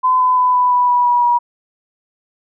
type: tone with pitch steps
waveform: sine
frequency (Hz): 1018 / 1009.8 / 1001.7 / 993.6 / 985.6 / 977.7 / 969.8 / 962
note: C6 / B5 / B5 / B5 / B5 / B5 / B5 / B5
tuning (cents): -48 / +38 / +24 / +10 / -4 / -18 / -32 / -46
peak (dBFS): -10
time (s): 0.03-1.39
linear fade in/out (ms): 20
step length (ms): 170
effects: none